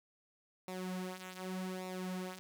sawtooth tone with flanger, 185 Hz, F#3, in tune, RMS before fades -42 dBFS, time 0.68-2.39 s, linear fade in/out 0 ms, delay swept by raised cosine 0.63 to 5.63 ms, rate 0.85 Hz, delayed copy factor -0.7, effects none

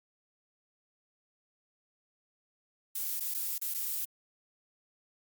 violet noise with dropouts, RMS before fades -34 dBFS, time 2.95-4.05 s, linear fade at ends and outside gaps 5 ms, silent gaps 3.197-3.205 / 3.341-3.345 / 3.582-3.615 / 3.741-3.745 s, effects Opus 48 kbps

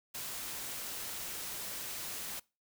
white noise, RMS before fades -41 dBFS, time 0.14-2.4 s, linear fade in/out 10 ms, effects noise-tail reverb RT60 0.3 s tail -24 dB re dry

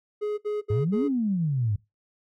triangle tone bursts, 419.3 Hz, G#4, 17 cents sharp, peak -23 dBFS, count 4, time 0.21-1.088 s, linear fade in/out 20 ms, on 170 ms, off 66 ms
sine exponential two-way sweep, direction up then down, 98 to 293.7 to 98 Hz, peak -22 dBFS, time 0.7-1.76 s, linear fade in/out 5 ms, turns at 1.05 s
effects noise-tail reverb RT60 0.2 s tail -20 dB re dry + tanh soft clip ceiling -13 dBFS

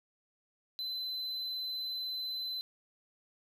triangle tone, 4041 Hz, B7, 39 cents sharp, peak -34 dBFS, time 0.79-2.61 s, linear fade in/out 0 ms, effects none

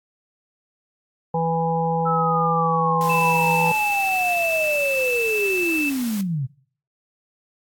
harmonic tone, 164.81 Hz, E3, in tune, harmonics 1 / 3 / 5 / 6, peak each -24 / -24 / -23 / -32 dBFS, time 1.34-3.72 s, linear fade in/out 5 ms
sine linear sweep, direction down, 1318.5 to 124.8 Hz, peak -21 dBFS, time 2.05-6.47 s, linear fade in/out 20 ms
white noise, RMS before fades -35 dBFS, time 3.01-6.21 s, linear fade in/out 0 ms
sine tone, 2637 Hz, E7, in tune, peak -22 dBFS, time 3.09-5.9 s, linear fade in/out 10 ms
effects noise-tail reverb RT60 0.5 s tail -21 dB re dry + AAC 64 kbps

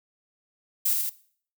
violet noise with echo, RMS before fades -23 dBFS, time 0.85-0.94 s, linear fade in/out 10 ms, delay 79 ms, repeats 2, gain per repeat -3 dB, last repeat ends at 1.098 s, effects noise-tail reverb RT60 0.5 s tail -18 dB re dry

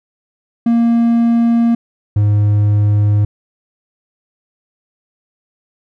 triangle tone pair in turn, 233.1 / 103.83 Hz, A#3 / G#2, 0 / 0 cents, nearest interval octave + major second, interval 1400 cents, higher first, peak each -7 dBFS, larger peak neither, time 0.66-1.75 / 2.16-3.25 s, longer neither, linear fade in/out 5 ms, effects none

